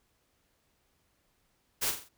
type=noise with echo; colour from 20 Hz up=white; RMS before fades=-30 dBFS; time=1.81-1.92 s; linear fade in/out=20 ms; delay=43 ms; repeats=4; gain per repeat=-7 dB; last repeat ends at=2.092 s; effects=pink hiss -73 dBFS RMS until 2.17 s